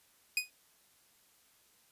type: tone with exponential decay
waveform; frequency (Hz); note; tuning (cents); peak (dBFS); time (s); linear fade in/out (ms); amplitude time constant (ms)
sawtooth; 2489; D#7; 0; -22; 0.37-0.5; 2; 27
effects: white hiss -67 dBFS RMS until 1.91 s + resampled to 32000 Hz